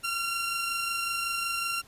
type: tone pair together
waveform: sawtooth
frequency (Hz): 1368.3 / 2762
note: F6 / F7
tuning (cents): -36 / -20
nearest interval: octave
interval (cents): 1216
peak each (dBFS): -28 / -28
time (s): 0.03-1.82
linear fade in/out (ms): 20
effects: pink hiss -56 dBFS RMS until 1.87 s + resampled to 32000 Hz